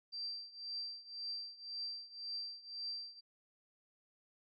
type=tone with tremolo; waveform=sine; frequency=4699 Hz; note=D8; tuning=in tune; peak=-38 dBFS; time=0.12-3.21 s; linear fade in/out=20 ms; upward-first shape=triangle; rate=1.9 Hz; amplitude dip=90%; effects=none